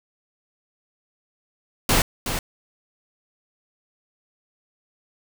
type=noise with echo; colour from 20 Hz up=pink; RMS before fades=-18 dBFS; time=1.89-2.02 s; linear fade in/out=2 ms; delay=370 ms; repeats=1; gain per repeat=-8 dB; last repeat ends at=2.39 s; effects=none